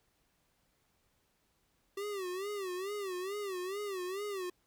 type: tone with vibrato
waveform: square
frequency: 386.5 Hz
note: G4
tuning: 24 cents flat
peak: -37 dBFS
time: 1.97-4.5 s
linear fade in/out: 5 ms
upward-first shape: sine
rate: 2.3 Hz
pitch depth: 130 cents each way
effects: pink hiss -75 dBFS RMS until 4.66 s